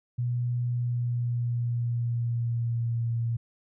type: tone with pitch glide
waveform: sine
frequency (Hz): 121.7 to 116.47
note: B2 to A#2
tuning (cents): -25 to -1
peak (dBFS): -25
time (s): 0.18-3.37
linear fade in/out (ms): 10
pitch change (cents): -76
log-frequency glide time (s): 0.65-3.07
effects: none